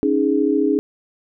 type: chord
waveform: sine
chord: C# suspended second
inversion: none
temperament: equal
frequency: 277.2 / 311.1 / 415.3 Hz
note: C#4 / D#4 / G#4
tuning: 0 / 0 / 0 cents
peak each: -19 dBFS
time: 0.03-0.79 s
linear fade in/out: 0 ms
effects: none